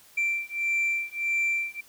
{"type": "beating tone pair", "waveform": "sine", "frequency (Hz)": [2349, 2350.6], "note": ["D7", "D7"], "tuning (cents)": [0, 1], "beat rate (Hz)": 1.6, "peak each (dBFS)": [-26, -26], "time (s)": [0.17, 1.81], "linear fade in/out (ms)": 10, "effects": ["tanh soft clip ceiling -21 dBFS", "white hiss -55 dBFS RMS until 1.88 s"]}